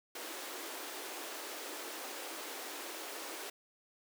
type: high-pass noise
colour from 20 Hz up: pink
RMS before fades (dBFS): -44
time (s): 0.15-3.5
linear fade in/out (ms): 5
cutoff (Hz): 290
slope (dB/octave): 48
effects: none